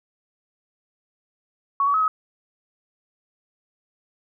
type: tone with pitch steps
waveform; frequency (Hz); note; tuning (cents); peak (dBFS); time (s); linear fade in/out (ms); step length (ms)
sine; 1114 / 1135 / 1281 / 1271; C#6 / C#6 / E6 / D#6; +8 / +41 / -50 / +36; -17; 1.8-2.08; 2; 70
effects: none